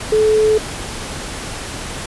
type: tone in noise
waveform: sine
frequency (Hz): 431.9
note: A4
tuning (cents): -32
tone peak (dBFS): -10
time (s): 0.12-0.58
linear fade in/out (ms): 5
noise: pink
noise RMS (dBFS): -27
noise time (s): 0-2.06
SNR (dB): +14
effects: resampled to 24000 Hz